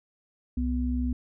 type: tone pair together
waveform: sine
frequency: 65.41 / 247.7 Hz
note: C2 / B3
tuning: 0 / +5 cents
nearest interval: octave + major seventh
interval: 2305 cents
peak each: -27 / -28 dBFS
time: 0.57-1.13 s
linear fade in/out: 5 ms
effects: none